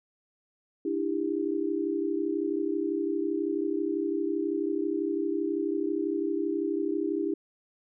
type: tone cluster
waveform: sine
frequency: 299.5 / 331.9 / 397.6 Hz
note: D4 / E4 / G4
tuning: +34 / +12 / +25 cents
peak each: -31 / -30 / -31 dBFS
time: 0.85-7.34 s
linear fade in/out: 5 ms
effects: none